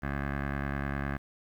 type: tone with low-pass filter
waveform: 15% pulse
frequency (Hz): 69.9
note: C#2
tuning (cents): +15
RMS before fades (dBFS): -33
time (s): 0.02-1.18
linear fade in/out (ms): 20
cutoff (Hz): 1700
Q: 3.3
effects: 10-bit